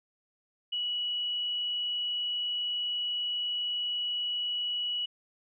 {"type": "tone", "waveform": "sine", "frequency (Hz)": 2933, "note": "F#7", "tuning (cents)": -16, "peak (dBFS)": -29, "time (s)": [0.72, 5.06], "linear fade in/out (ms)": 10, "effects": []}